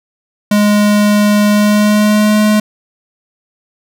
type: tone with pitch glide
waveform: square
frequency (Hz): 207.7 to 212.1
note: G#3 to G#3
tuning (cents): 0 to +37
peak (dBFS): -8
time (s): 0.51-2.6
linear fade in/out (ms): 5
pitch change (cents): +37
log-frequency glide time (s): 1.5-2.4
effects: none